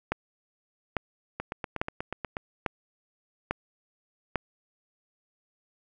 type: two click trains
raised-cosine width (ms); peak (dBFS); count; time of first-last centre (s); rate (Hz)
0.5; -17 / -11; 9 / 6; 1.4-2.369 / 0.12-4.357; 8.26 / 1.18
effects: none